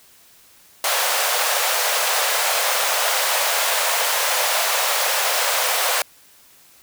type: high-pass noise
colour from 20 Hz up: pink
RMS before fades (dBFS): -20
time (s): 0.84-6.02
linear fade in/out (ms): 2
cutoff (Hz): 520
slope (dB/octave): 48
effects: white hiss -51 dBFS RMS until 6.82 s